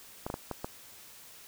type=clicks; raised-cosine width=1 ms; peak=-20 dBFS; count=5; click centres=0.265 / 0.301 / 0.341 / 0.513 / 0.645 s; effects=white hiss -52 dBFS RMS until 1.47 s